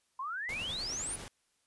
sine exponential sweep, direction up, 1007 to 9956 Hz, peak -35 dBFS, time 0.19-1.16 s, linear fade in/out 5 ms
pink noise with tremolo, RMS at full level -44 dBFS, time 0.49-1.28 s, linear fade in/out 0 ms, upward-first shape square, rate 10 Hz, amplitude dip 25%
effects white hiss -75 dBFS RMS until 1.66 s + resampled to 24000 Hz

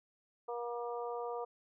harmonic tone, 238.5 Hz, A#3, 40 cents sharp, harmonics 2 / 3 / 4 / 5, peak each -39 / -43 / -45 / -47 dBFS, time 0.48-1.45 s, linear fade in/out 10 ms, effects none

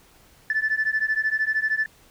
sine beating tone pair, 1744 / 1757 Hz, A6 / A6, -16 / -3 cents, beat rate 13 Hz, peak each -23 dBFS, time 0.5-1.86 s, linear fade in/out 2 ms, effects tanh soft clip ceiling -15 dBFS + pink hiss -55 dBFS RMS until 2.1 s

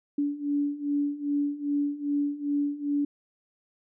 sine beating tone pair, 286.5 / 289 Hz, D4 / D4, -43 / -28 cents, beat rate 2.5 Hz, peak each -30 / -27 dBFS, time 0.18-3.05 s, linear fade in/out 5 ms, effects none

